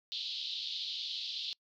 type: band-pass noise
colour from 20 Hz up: white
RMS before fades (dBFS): -39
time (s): 0.12-1.53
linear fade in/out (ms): 0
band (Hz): 3200 to 4300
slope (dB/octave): 48
effects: noise-tail reverb RT60 0.1 s tail -26 dB re dry